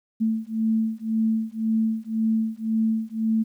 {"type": "beating tone pair", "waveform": "sine", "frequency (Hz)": [221, 222.9], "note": ["A3", "A3"], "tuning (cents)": [8, 23], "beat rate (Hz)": 1.9, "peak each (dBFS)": -24, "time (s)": [0.2, 3.44], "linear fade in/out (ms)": 20, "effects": ["10-bit"]}